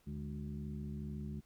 harmonic tone with a mistuned harmonic, 74 Hz, D2, 14 cents sharp, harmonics 1 / 2 / 3 / 4 / 5, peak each -45 / -44 / -44 / -57 / -56 dBFS, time 0.06-1.41 s, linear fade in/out 20 ms, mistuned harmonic 3, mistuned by -93 cents, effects pink hiss -72 dBFS RMS until 1.45 s

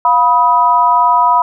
sine tone with amplitude modulation, 981 Hz, B5, 12 cents flat, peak -3 dBFS, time 0.05-1.42 s, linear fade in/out 2 ms, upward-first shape sine, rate 277 Hz, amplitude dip 90%, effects none

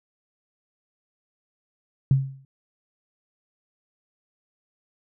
sine tone with exponential decay, 134.9 Hz, C#3, 47 cents flat, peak -12 dBFS, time 2.11-2.45 s, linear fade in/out 2 ms, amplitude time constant 72 ms, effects none

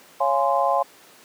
sine chord, Db major seventh, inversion none, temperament just, 554.4 / 693 / 831.5 / 1039.4 Hz, Db5 / F5 / Ab5 / C6, 0 / -14 / +2 / -12 cents, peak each -23 dBFS, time 0.2-0.83 s, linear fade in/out 10 ms, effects pink hiss -49 dBFS RMS until 1.24 s + high-pass 300 Hz 12 dB/octave

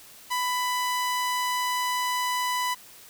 sawtooth tone, 995 Hz, B5, 13 cents sharp, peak -21 dBFS, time 0.3-2.75 s, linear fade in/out 20 ms, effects white hiss -49 dBFS RMS until 3.09 s

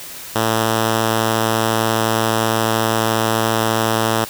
5% pulse tone, 111.6 Hz, A2, 25 cents sharp, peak -4 dBFS, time 0.35-4.25 s, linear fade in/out 10 ms, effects white hiss -33 dBFS RMS until 4.29 s

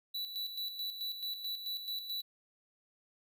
square tone with tremolo, 3951 Hz, B7, in tune, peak -36 dBFS, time 0.14-2.22 s, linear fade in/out 10 ms, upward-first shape square, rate 4.6 Hz, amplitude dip 55%, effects none

